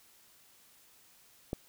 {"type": "click", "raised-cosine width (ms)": 2, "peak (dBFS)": -20, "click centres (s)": 1.531, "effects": ["white hiss -62 dBFS RMS until 1.68 s"]}